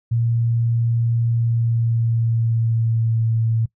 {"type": "tone with pitch glide", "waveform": "sine", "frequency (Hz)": [116.54, 113.29], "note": ["A#2", "A#2"], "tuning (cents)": [0, -49], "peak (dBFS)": -16, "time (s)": [0.11, 3.66], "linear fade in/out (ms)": 10, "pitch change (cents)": -49, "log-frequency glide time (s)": [1.31, 3.25], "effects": ["noise-tail reverb RT60 0.1 s tail -21 dB re dry"]}